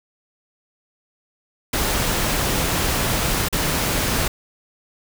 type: noise with dropouts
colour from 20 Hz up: pink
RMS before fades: -21 dBFS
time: 1.73-4.28 s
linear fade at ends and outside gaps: 5 ms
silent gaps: 3.486-3.526 s
effects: none